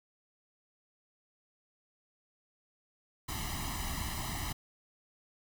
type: noise with comb filter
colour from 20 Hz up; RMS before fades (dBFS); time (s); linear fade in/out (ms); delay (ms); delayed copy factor
pink; -37; 3.28-4.53; 10; 1; +1
effects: none